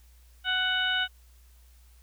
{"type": "harmonic tone", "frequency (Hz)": 742, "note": "F#5", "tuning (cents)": 5, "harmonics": [1, 2, 3, 4, 5], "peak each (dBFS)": [-36, -27, -38, -29, -34], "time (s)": [0.44, 1.08], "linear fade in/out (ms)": 50, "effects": ["added 60 Hz sine -53 dBFS peak until 2.02 s", "white hiss -64 dBFS RMS until 2.02 s"]}